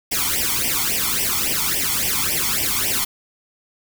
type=noise with flanger; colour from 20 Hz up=white; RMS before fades=-21 dBFS; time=0.11-3.05 s; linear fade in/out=10 ms; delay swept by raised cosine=0.36 to 0.93 ms; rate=3.6 Hz; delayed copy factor=+0.95; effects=none